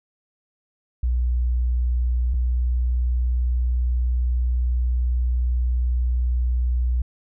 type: tone pair in turn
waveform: sine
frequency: 60.9 / 61.23 Hz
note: B1 / B1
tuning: -24 / -14 cents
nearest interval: unison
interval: 10 cents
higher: second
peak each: -18 dBFS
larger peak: neither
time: 1.03-2.34 / 2.34-7.02 s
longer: second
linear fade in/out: 5 ms
effects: none